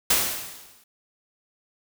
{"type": "noise with exponential decay", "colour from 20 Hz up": "white", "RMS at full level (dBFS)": -18, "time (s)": [0.1, 0.84], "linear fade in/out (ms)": 5, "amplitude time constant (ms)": 160, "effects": []}